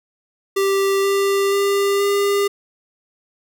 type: tone with pitch steps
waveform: square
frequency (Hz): 392 / 395.4 / 398.9 / 402.3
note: G4 / G4 / G4 / G4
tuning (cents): 0 / +15 / +30 / +45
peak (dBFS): -16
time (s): 0.56-2.48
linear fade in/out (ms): 10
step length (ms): 480
effects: none